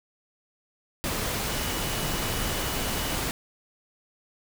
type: tone in noise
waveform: sine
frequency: 2942 Hz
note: F#7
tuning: 11 cents flat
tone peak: -40 dBFS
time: 1.48-3.16 s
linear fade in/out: 0 ms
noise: pink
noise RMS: -29 dBFS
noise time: 1.04-3.31 s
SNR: -14 dB
effects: none